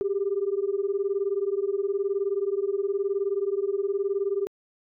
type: beating tone pair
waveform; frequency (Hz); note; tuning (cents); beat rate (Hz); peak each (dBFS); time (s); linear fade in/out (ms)
sine; 388 / 407; G4 / G#4; -18 / -35; 19; -26 / -26; 0.01-4.47; 0
effects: tanh soft clip ceiling -17 dBFS